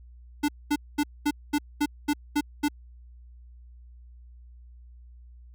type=tone bursts; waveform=square; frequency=293.7 Hz; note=D4; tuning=in tune; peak=-22 dBFS; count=9; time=0.43-2.685 s; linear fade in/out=10 ms; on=55 ms; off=220 ms; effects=added 60 Hz sine -46 dBFS peak until 5.54 s